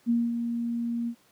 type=tone with ADSR envelope; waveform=sine; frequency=234.9 Hz; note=A#3; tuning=13 cents sharp; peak=-19 dBFS; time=0.06-1.15 s; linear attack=37 ms; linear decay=220 ms; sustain=-7 dB; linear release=72 ms; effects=pink hiss -62 dBFS RMS until 1.31 s + high-pass 150 Hz 12 dB/octave